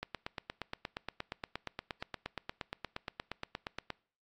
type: click train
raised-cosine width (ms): 0.3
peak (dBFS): -21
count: 34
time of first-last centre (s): 0.03-3.903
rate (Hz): 8.52
effects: noise-tail reverb RT60 0.5 s tail -24 dB re dry + AAC 48 kbps